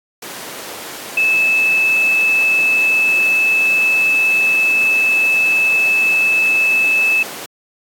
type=tone in noise; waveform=sine; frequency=2613 Hz; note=E7; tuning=16 cents flat; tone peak=-11 dBFS; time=1.17-7.23 s; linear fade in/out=5 ms; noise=pink; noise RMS=-28 dBFS; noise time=0.22-7.46 s; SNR=+14 dB; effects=high-pass 300 Hz 12 dB/octave + AAC 64 kbps